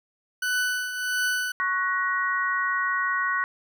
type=tone with tremolo; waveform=40% pulse; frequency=1493 Hz; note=F#6; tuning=15 cents sharp; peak=-21 dBFS; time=0.42-1.52 s; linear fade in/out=5 ms; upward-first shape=triangle; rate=1.5 Hz; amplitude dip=65%
type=chord; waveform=sine; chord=F# major; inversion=second; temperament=equal with one note detuned; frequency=1108.7 / 1480 / 1897.2 Hz; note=C#6 / F#6 / A#6; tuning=0 / 0 / +30 cents; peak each=-27 dBFS; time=1.6-3.44 s; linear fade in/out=0 ms
effects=none